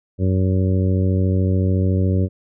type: harmonic tone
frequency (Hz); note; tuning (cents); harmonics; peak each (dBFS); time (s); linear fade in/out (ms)
93.8; F#2; +24; 1 / 2 / 3 / 4 / 5 / 6; -16 / -22 / -26 / -28 / -30 / -32; 0.18-2.29; 50
effects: none